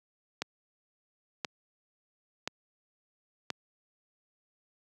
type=click train; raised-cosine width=0.2 ms; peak=-14 dBFS; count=4; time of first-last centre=0.42-3.503 s; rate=0.973 Hz; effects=high-pass 150 Hz 12 dB/octave